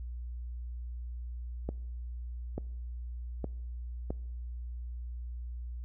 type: clicks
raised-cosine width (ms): 2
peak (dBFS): -21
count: 4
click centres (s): 1.69 / 2.58 / 3.443 / 4.105
effects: noise-tail reverb RT60 0.9 s tail -24 dB re dry + added 60 Hz sine -37 dBFS peak until 5.84 s